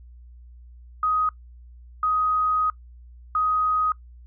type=tone bursts at uneven times; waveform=sine; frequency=1254 Hz; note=D#6; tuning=13 cents sharp; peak=-19 dBFS; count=3; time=1.03-1.29 / 2.03-2.7 / 3.35-3.92 s; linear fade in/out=2 ms; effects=noise-tail reverb RT60 0.1 s tail -21 dB re dry + added 60 Hz sine -43 dBFS peak until 4.26 s